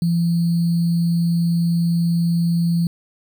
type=tone with sample-and-hold; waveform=sine; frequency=169.7 Hz; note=F3; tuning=49 cents flat; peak=-15 dBFS; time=0.02-2.87 s; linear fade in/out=2 ms; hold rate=4410 Hz; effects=none